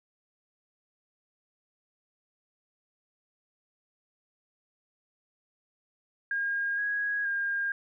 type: tone with pitch steps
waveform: sine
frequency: 1620 / 1655 / 1611 Hz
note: G#6 / G#6 / G6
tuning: -43 / -6 / +47 cents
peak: -27 dBFS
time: 6.31-7.72 s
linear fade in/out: 2 ms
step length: 470 ms
effects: none